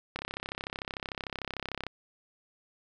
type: click train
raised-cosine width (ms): 0.3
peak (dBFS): -18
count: 58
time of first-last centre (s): 0.16-1.867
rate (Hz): 33.4
effects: none